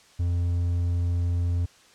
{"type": "tone", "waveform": "triangle", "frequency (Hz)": 87, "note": "F2", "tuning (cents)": -6, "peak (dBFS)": -20, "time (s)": [0.19, 1.66], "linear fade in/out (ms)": 10, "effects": ["white hiss -55 dBFS RMS until 1.94 s", "low-pass 7000 Hz 12 dB/octave"]}